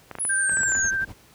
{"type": "clicks", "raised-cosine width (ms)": 0.5, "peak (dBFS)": -19, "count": 9, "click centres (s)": [0.113, 0.153, 0.186, 0.251, 0.495, 0.571, 0.633, 0.721, 0.752]}
{"type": "exponential sweep", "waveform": "sine", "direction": "down", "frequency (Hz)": [10548, 6250], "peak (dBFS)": -23, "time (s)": [0.19, 0.91], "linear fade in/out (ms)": 20}
{"type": "tone with vibrato", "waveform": "sine", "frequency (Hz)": 1568, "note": "G6", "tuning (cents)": 0, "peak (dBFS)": -22, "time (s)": [0.29, 1.05], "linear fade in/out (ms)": 10, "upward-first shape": "square", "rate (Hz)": 11, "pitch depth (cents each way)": 14}
{"type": "noise with tremolo", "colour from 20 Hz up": "brown", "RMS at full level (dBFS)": -32, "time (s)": [0.5, 1.14], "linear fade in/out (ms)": 20, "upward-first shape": "triangle", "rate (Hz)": 12, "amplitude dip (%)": 95}
{"effects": ["pink hiss -54 dBFS RMS until 1.34 s", "high-pass 60 Hz 12 dB/octave"]}